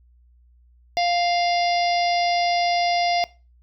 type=harmonic tone; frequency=698.5 Hz; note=F5; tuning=in tune; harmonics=1 / 3 / 4 / 5 / 6 / 7 / 8; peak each=-19 / -28 / -34 / -34 / -36 / -30 / -37 dBFS; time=0.97-3.24 s; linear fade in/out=0 ms; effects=noise-tail reverb RT60 0.3 s tail -20 dB re dry + added 60 Hz sine -52 dBFS peak until 3.62 s